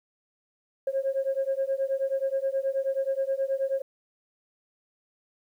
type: beating tone pair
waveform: sine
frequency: 535 / 544.4 Hz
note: C5 / C#5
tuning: +38 / -31 cents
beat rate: 9.4 Hz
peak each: -27 dBFS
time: 0.87-3.82 s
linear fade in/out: 5 ms
effects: tanh soft clip ceiling -19 dBFS + 10-bit